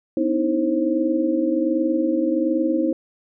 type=tone cluster; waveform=sine; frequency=252.2 / 299.6 / 320.9 / 531 Hz; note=B3 / D4 / E4 / C5; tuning=+36 / +35 / -46 / +25 cents; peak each=-25 / -26 / -20 / -25 dBFS; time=0.17-2.93 s; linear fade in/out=2 ms; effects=none